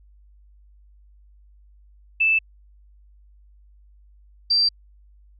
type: tone pair in turn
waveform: sine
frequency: 2637 / 4699 Hz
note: E7 / D8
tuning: 0 / 0 cents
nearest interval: minor seventh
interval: 1000 cents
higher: second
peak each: -15 dBFS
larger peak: neither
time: 2.2-2.39 / 4.5-4.69 s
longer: neither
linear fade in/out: 10 ms
effects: added 50 Hz sine -49 dBFS peak until 5.39 s + MP3 64 kbps